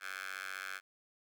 10% pulse tone with high-pass filter, 95.2 Hz, F#2, 50 cents sharp, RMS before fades -43 dBFS, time 0-0.81 s, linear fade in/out 50 ms, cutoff 1600 Hz, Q 3.5, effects none

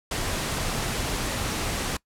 pink noise, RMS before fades -28 dBFS, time 0.11-1.97 s, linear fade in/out 5 ms, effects noise-tail reverb RT60 0.1 s tail -22 dB re dry + low-pass 11000 Hz 12 dB/octave

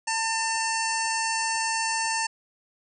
harmonic tone with a mistuned harmonic, 898 Hz, A5, 35 cents sharp, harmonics 1 / 2 / 3 / 5 / 6 / 7 / 8 / 9 / 10, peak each -28 / -31 / -33 / -35 / -36 / -36 / -37 / -38 / -38 dBFS, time 0.07-2.27 s, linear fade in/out 10 ms, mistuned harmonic 10, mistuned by -34 cents, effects none

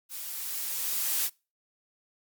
blue noise with level ramp, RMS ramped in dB -39 to -26 dBFS, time 0.09-1.3 s, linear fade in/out 50 ms, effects noise-tail reverb RT60 0.3 s tail -25 dB re dry + Opus 48 kbps

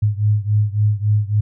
sine beating tone pair, 103.83 / 107.43 Hz, G#2 / A2, 0 / -41 cents, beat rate 3.6 Hz, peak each -16 / -18 dBFS, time 0.02-1.41 s, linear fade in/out 10 ms, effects none

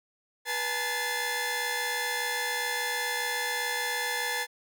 sawtooth tone cluster, 488.3 / 835 / 900 / 1733 / 2066 Hz, B4 / G#5 / A5 / A6 / C7, -20 / +9 / +39 / -27 / -22 cents, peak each -34 / -34 / -34 / -28 / -32 dBFS, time 0.45-4.47 s, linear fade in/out 50 ms, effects none

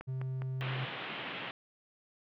click train, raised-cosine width 0.5 ms, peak -29 dBFS, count 5, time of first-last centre 0.01-0.83 s, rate 4.88 Hz
triangle tone, 130.6 Hz, C3, 3 cents flat, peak -32 dBFS, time 0.07-0.86 s, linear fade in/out 20 ms
white band-pass noise, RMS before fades -41 dBFS, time 0.61-1.51 s, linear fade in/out 0 ms, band 110 to 3300 Hz, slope 48 dB/octave
effects none

